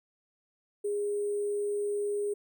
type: tone with sample-and-hold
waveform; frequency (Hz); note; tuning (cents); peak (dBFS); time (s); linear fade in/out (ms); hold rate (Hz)
sine; 410.9; G#4; -18; -28; 0.84-2.34; 10; 8820
effects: none